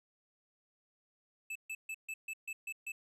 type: tone bursts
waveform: square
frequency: 2623 Hz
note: E7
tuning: 9 cents flat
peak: -39 dBFS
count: 8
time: 1.5-2.92 s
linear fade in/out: 5 ms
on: 55 ms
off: 140 ms
effects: low-pass 12000 Hz 12 dB/octave